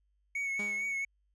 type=tone with vibrato; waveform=triangle; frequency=2217 Hz; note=C#7; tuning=in tune; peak=-30 dBFS; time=0.35-1.05 s; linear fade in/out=5 ms; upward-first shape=triangle; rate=4.4 Hz; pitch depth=34 cents each way
type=tone with exponential decay; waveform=sawtooth; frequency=205.4 Hz; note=G#3; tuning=19 cents flat; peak=-34 dBFS; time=0.59-1.05 s; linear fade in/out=5 ms; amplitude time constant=100 ms
effects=added 50 Hz sine -70 dBFS peak until 1.34 s + resampled to 24000 Hz